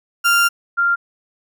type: tone pair in turn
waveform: 35% pulse / sine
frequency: 1392 / 1392 Hz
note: F6 / F6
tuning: -6 / -6 cents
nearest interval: unison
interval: 0 cents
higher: neither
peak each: -10 / -13 dBFS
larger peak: first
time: 0.24-0.49 / 0.77-0.96 s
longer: first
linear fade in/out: 20 ms
effects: none